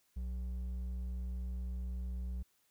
sine tone with hard clipping, 61.74 Hz, B1, in tune, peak -38 dBFS, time 0.16-2.43 s, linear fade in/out 10 ms, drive 5 dB, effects white hiss -74 dBFS RMS until 2.7 s

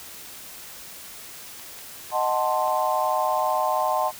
clicks, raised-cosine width 0.2 ms, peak -26 dBFS, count 4, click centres 1.597 / 1.789 / 2.104 / 2.679 s
sine chord, D# diminished seventh, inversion none, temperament equal with one note detuned, 622.3 / 745.1 / 880 / 1046.5 Hz, D#5 / F#5 / A5 / C6, 0 / +12 / 0 / 0 cents, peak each -26 dBFS, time 2.11-4.12 s, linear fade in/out 50 ms
effects white hiss -41 dBFS RMS until 4.19 s

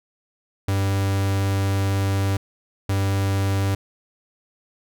45% pulse tone pair in turn, 98 / 98 Hz, G2 / G2, 0 / 0 cents, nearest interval unison, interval 0 cents, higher neither, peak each -19 dBFS, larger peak neither, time 0.68-2.37 / 2.89-3.75 s, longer first, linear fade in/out 5 ms, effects none

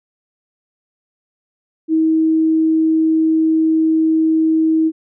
sine tone, 319.2 Hz, D#4, 44 cents sharp, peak -11 dBFS, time 1.88-4.92 s, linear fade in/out 50 ms, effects none

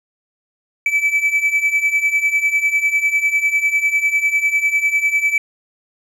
triangle beating tone pair, 2300 / 2310 Hz, D7 / D7, -37 / -29 cents, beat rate 10 Hz, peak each -18 / -14 dBFS, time 0.86-5.38 s, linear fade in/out 2 ms, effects none

